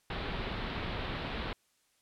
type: low-pass noise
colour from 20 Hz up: pink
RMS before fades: -37 dBFS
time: 0.1-1.53 s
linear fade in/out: 2 ms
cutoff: 4100 Hz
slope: 48 dB/octave
effects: white hiss -72 dBFS RMS until 2.01 s + low-pass 11000 Hz 12 dB/octave